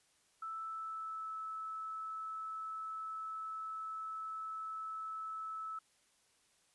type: tone with pitch glide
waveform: sine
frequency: 1318.5 to 1305.6 Hz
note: E6 to E6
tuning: 0 to -17 cents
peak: -40 dBFS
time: 0.42-5.79 s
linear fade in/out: 5 ms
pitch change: -17 cents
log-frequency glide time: 0.63-1.36 s
effects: white hiss -72 dBFS RMS until 6.74 s + resampled to 24000 Hz